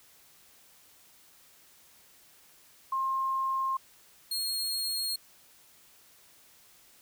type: tone pair in turn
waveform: sine / sawtooth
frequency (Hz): 1064 / 4273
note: C6 / C8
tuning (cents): +29 / +36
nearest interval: 2 octaves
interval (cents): 2407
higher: second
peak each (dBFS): -27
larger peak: neither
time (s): 2.92-3.77 / 4.31-5.16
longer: neither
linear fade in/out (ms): 5
effects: white hiss -59 dBFS RMS until 7.01 s